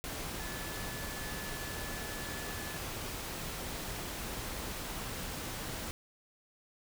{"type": "tone in noise", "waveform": "sine", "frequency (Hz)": 1729, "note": "A6", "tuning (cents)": -31, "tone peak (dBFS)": -47, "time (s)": [0.4, 2.77], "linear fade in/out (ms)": 0, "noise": "pink", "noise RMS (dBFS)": -40, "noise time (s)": [0.04, 5.91], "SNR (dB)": -10, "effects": []}